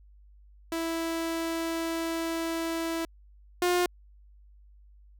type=tone pair in turn; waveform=sawtooth; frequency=329.6 / 355.8 Hz; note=E4 / F4; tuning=0 / +32 cents; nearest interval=minor second; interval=132 cents; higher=second; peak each=-25 / -19 dBFS; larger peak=second; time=0.72-3.05 / 3.62-3.86 s; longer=first; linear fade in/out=2 ms; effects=added 50 Hz sine -52 dBFS peak until 5.19 s